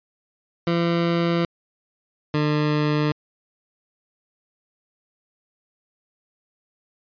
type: tone pair in turn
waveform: 20% pulse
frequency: 169.9 / 150.19 Hz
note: F3 / D3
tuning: -47 / +39 cents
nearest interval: major second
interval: 214 cents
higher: first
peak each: -14 / -14 dBFS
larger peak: neither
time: 0.67-1.45 / 2.34-3.12 s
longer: neither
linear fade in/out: 2 ms
effects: resampled to 11025 Hz